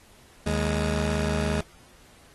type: tone pair together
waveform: 20% pulse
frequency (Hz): 77.78 / 207.4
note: D#2 / G#3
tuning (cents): 0 / -2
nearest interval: octave + perfect fourth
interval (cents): 1698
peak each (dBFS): -21 / -23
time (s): 0.46-1.61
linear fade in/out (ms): 5
effects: pink hiss -55 dBFS RMS until 2.34 s + AAC 32 kbps